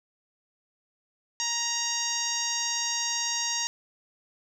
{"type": "tone with low-pass filter", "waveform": "10% pulse", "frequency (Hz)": 938, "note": "A#5", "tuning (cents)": 11, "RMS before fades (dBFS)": -29, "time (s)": [1.4, 3.67], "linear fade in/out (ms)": 0, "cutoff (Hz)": 6400, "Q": 5.9, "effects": []}